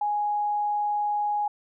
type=tone; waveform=sine; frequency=830.6 Hz; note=G#5; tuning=in tune; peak=-23 dBFS; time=0.01-1.48 s; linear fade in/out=5 ms; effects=none